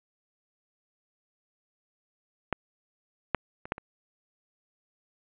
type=clicks; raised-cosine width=0.5 ms; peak=-11 / -8 / -25 / -12 / -25 dBFS; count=5; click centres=2.527 / 3.347 / 3.655 / 3.721 / 3.781 s; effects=resampled to 8000 Hz + 8-bit